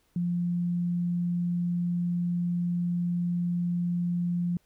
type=tone; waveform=sine; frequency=174.61 Hz; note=F3; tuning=in tune; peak=-25 dBFS; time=0.16-4.57 s; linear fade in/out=2 ms; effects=pink hiss -69 dBFS RMS until 4.65 s